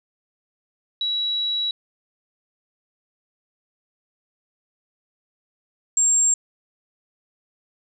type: tone pair in turn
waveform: sine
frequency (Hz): 3900 / 7452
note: B7 / A#8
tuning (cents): -23 / -2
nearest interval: major seventh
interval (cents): 1121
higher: second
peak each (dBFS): -21 / -15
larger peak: second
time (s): 1.01-1.71 / 5.97-6.34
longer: first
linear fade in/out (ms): 2
effects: none